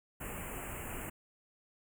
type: band-stop noise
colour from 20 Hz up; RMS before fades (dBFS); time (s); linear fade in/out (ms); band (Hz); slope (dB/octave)
pink; -42; 0.2-1.1; 10; 2900 to 7100; 96
effects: none